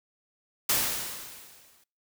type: noise with exponential decay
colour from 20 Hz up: white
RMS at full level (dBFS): -23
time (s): 0.69-1.84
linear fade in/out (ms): 5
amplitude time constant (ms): 250
effects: noise-tail reverb RT60 0.4 s tail -26 dB re dry